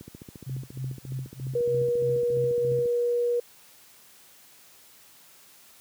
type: click train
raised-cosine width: 3 ms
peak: -28 dBFS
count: 42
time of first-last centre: 0.01-2.857 s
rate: 14.4 Hz
type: tone with tremolo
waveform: sine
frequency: 130.8 Hz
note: C3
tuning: in tune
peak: -28 dBFS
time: 0.46-2.9 s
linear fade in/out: 10 ms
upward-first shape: sine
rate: 3.2 Hz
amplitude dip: 100%
type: tone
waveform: sine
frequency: 480 Hz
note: B4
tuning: 49 cents flat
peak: -22 dBFS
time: 1.55-3.4 s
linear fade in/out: 5 ms
effects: white hiss -54 dBFS RMS until 5.8 s + high-pass 80 Hz 12 dB/octave